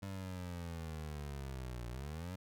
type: linear two-way sweep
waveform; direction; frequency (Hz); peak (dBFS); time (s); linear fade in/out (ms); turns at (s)
25% pulse; down then up; 98.8 to 58.27 to 94.9; -38; 0.02-2.36; 10; 1.88
effects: none